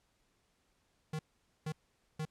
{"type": "tone bursts", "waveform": "square", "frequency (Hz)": 155.56, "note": "D#3", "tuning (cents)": 0, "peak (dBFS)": -36, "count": 3, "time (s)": [1.13, 2.253], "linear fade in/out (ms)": 5, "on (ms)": 61, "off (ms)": 470, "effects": ["pink hiss -75 dBFS RMS until 2.3 s", "low-pass 10000 Hz 12 dB/octave"]}